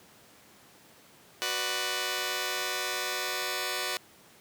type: chord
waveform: 5% pulse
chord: B minor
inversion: second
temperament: just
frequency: 370.4 / 493.9 / 592.7 Hz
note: F#4 / B4 / D5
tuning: +2 / 0 / +16 cents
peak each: -23 dBFS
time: 1.42-3.97 s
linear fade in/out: 0 ms
effects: pink hiss -56 dBFS RMS until 4.4 s + high-pass 150 Hz 12 dB/octave